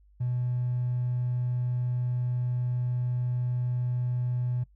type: tone with hard clipping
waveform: triangle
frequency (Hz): 123.47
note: B2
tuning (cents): 0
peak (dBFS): -26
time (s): 0.2-4.64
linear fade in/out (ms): 10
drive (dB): 3
effects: noise-tail reverb RT60 0.1 s tail -21 dB re dry + added 50 Hz sine -56 dBFS peak until 4.75 s